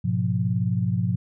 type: tone cluster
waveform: sine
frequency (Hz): 105.3 / 124.2 / 177.5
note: G#2 / B2 / F3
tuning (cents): +24 / +10 / +28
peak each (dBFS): -25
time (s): 0.04-1.16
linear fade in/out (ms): 10
effects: none